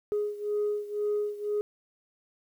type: beating tone pair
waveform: sine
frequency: 415.8 / 417.8 Hz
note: G#4 / G#4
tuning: +2 / +10 cents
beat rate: 2 Hz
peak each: -28 / -31 dBFS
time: 0.12-1.61 s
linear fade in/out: 0 ms
effects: tanh soft clip ceiling -22 dBFS + 10-bit